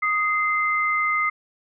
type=tone pair together; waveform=sine; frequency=1243.8 / 2078 Hz; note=D#6 / C7; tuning=-1 / -12 cents; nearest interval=major sixth; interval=889 cents; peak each=-22 dBFS; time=0.02-1.3 s; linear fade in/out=10 ms; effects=none